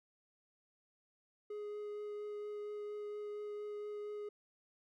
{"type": "tone with vibrato", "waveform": "triangle", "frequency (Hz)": 417, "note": "G#4", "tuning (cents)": 7, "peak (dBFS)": -39, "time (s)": [1.5, 4.29], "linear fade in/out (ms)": 5, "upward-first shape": "triangle", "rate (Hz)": 4.3, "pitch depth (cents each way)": 9, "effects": []}